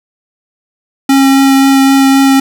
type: tone with vibrato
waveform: square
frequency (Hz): 271.2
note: C#4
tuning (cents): -38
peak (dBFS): -5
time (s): 1.09-2.4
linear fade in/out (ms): 5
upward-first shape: triangle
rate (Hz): 3.8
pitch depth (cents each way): 11
effects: none